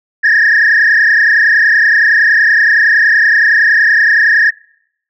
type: tone with frequency modulation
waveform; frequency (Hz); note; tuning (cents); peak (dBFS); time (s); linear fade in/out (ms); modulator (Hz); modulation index
sine; 1760; A6; 0; -4; 0.23-4.51; 20; 30.7; 3.3
effects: noise-tail reverb RT60 0.7 s tail -26 dB re dry + tanh soft clip ceiling -3 dBFS